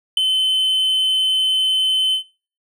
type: tone with ADSR envelope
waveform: triangle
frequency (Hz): 3058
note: G7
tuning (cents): -44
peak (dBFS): -7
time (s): 0.17-2.23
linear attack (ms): 4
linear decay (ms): 5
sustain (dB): -7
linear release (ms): 97
effects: noise-tail reverb RT60 0.4 s tail -19 dB re dry